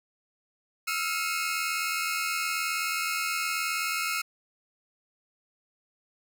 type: tone cluster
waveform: sawtooth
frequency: 1312 / 1391 / 2169 / 2536 Hz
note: E6 / F6 / C#7 / D#7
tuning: -9 / -7 / -38 / +32 cents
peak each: -30 dBFS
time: 0.87-4.22 s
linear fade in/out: 10 ms
effects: none